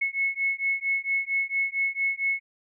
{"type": "beating tone pair", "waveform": "sine", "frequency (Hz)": [2190, 2194.4], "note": ["C#7", "C#7"], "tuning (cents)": [-22, -18], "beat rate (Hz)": 4.4, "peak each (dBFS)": -27, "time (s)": [0.01, 2.4], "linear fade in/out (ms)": 10, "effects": []}